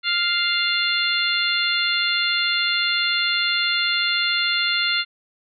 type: harmonic tone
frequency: 698.5 Hz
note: F5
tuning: in tune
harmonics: 2 / 3 / 4 / 5 / 6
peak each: -25 / -25 / -25 / -25 / -25 dBFS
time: 0.03-5.05 s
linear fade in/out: 50 ms
effects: none